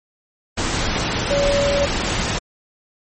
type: tone in noise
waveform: sine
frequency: 567 Hz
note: C#5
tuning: 39 cents sharp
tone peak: -16 dBFS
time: 1.3-1.86 s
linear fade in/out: 10 ms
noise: pink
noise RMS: -21 dBFS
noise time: 0.57-2.39 s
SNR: +2 dB
effects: MP3 32 kbps